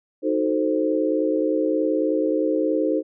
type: chord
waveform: sine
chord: D# diminished seventh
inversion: none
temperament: equal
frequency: 311.1 / 370 / 440 / 523.3 Hz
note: D#4 / F#4 / A4 / C5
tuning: 0 / 0 / 0 / 0 cents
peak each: -22 / -28 / -25 / -24 dBFS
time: 0.22-3.03 s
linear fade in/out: 50 ms
effects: none